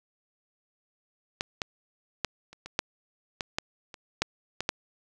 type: clicks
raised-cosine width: 0.2 ms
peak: -11 / -12 / -9 / -30 / -23 / -7 / -13 / -10 / -25 / -7 / -13 / -8 dBFS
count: 12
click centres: 1.409 / 1.618 / 2.247 / 2.53 / 2.66 / 2.791 / 3.408 / 3.585 / 3.942 / 4.22 / 4.606 / 4.691 s
effects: none